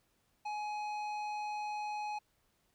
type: tone with tanh clipping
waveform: triangle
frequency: 840 Hz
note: G#5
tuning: 19 cents sharp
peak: -38 dBFS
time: 0.45-2.19 s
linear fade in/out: 10 ms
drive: 16 dB
effects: pink hiss -75 dBFS RMS until 2.74 s